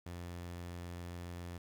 sawtooth tone, 87.31 Hz, F2, in tune, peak -39 dBFS, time 0.06-1.58 s, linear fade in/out 5 ms, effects 11-bit

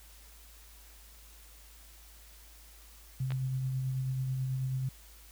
sine tone with tremolo, 130.9 Hz, C3, 1 cent sharp, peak -29 dBFS, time 3.2-4.89 s, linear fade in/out 5 ms, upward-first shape sine, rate 9.2 Hz, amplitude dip 25%
clicks, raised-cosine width 0.3 ms, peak -26 dBFS, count 2, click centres 3.306 / 3.32 s
effects added 53 Hz sine -54 dBFS peak until 5.31 s + white hiss -57 dBFS RMS until 5.31 s

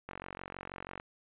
click train, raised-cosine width 0.5 ms, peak -26 dBFS, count 43, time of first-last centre 0.09-0.999 s, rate 46.2 Hz, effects resampled to 8000 Hz

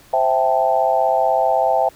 sine chord, A minor seventh, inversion first, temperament equal, 523.3 / 659.3 / 784 / 880 Hz, C5 / E5 / G5 / A5, 0 / 0 / 0 / 0 cents, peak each -21 / -18 / -18 / -22 dBFS, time 0.13-1.89 s, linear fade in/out 5 ms, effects pink hiss -48 dBFS RMS until 1.95 s

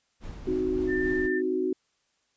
brown noise with tremolo, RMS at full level -37 dBFS, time 0.2-1.3 s, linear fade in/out 50 ms, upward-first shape sine, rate 3.6 Hz, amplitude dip 30%
sine chord, C diminished, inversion none, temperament equal, 261.6 / 311.1 / 370 Hz, C4 / Eb4 / Gb4, 0 / 0 / 0 cents, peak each -32 / -31 / -26 dBFS, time 0.47-1.73 s, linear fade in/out 5 ms
sine tone, 1789 Hz, A6, 28 cents sharp, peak -30 dBFS, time 0.87-1.42 s, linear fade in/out 50 ms
effects white hiss -72 dBFS RMS until 2.36 s + resampled to 16000 Hz

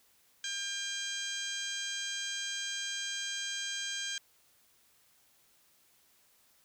harmonic tone, 800 Hz, G5, 35 cents sharp, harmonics 2 / 3 / 4 / 5 / 6 / 7 / 8 / 9 / 10, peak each -41 / -46 / -39 / -46 / -47 / -50 / -41 / -52 / -49 dBFS, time 0.44-4.18 s, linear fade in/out 2 ms, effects white hiss -67 dBFS RMS until 6.64 s

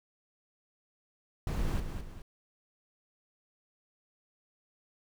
brown noise with echo, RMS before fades -31 dBFS, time 1.47-1.8 s, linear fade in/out 2 ms, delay 210 ms, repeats 2, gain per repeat -7 dB, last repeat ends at 2.22 s, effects none

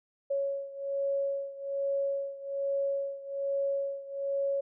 sine beating tone pair, 554.4 / 555.6 Hz, C#5 / C#5, 0 / +4 cents, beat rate 1.2 Hz, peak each -31 / -34 dBFS, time 0.3-4.61 s, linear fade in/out 10 ms, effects none

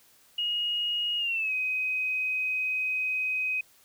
sine tone with pitch glide, 2876 to 2518 Hz, F#7 to D#7, -50 to +20 cents, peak -26 dBFS, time 0.38-3.61 s, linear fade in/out 5 ms, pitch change -230 cents, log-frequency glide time 1.18-1.53 s, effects white hiss -60 dBFS RMS until 3.84 s

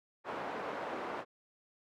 pink band-pass noise, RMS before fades -40 dBFS, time 0.24-1.25 s, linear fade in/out 50 ms, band 430 to 1300 Hz, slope 12 dB/octave, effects none

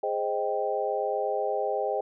sine chord, Ab major seventh, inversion none, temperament equal, 415.3 / 523.3 / 622.3 / 784 Hz, Ab4 / C5 / Eb5 / G5, 0 / 0 / 0 / 0 cents, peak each -31 dBFS, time 0.03-2.01 s, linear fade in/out 5 ms, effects none

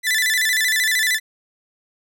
sawtooth tone with vibrato, 1873 Hz, A#6, 8 cents sharp, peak -13 dBFS, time 0.03-1.2 s, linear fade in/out 50 ms, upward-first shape square, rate 13 Hz, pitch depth 110 cents each way, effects none

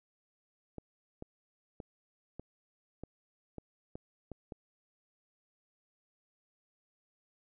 clicks, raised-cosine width 2 ms, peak -29 dBFS, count 9, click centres 0.783 / 1.224 / 1.802 / 2.396 / 3.036 / 3.583 / 3.955 / 4.317 / 4.522 s, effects none

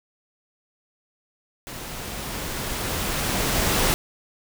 pink noise with level ramp, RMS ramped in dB -36 to -20 dBFS, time 1.67-3.94 s, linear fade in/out 0 ms, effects none

